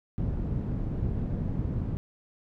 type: low-pass noise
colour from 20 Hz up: white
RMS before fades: -30 dBFS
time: 0.18-1.97 s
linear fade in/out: 0 ms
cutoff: 140 Hz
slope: 12 dB/octave
effects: none